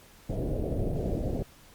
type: low-pass noise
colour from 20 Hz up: pink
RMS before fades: -30 dBFS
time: 0.29-1.43 s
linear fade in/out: 5 ms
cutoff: 650 Hz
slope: 48 dB/octave
effects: pink hiss -55 dBFS RMS until 1.74 s + Opus 48 kbps